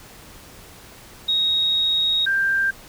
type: tone pair in turn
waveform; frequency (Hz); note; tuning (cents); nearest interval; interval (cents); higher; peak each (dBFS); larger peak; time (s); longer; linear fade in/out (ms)
sine; 3766 / 1583.4; A#7 / G6; +17 / +17; octave + minor third; 1500; first; -17; neither; 1.28-2.26 / 2.26-2.71; first; 10
effects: pink hiss -44 dBFS RMS until 2.88 s